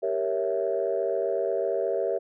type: chord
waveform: sine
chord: G diminished seventh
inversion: none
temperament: equal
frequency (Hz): 392 / 466.2 / 554.4 / 659.3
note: G4 / Bb4 / Db5 / Fb5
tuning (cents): 0 / 0 / 0 / 0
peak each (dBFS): -29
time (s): 0.02-2.19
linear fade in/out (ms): 20
effects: tanh soft clip ceiling -15 dBFS